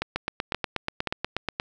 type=two click trains; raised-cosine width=0.3 ms; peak=-10 / -10 dBFS; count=12 / 4; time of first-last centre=0.16-1.487 / 0.02-1.599 s; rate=8.29 / 1.9 Hz; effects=none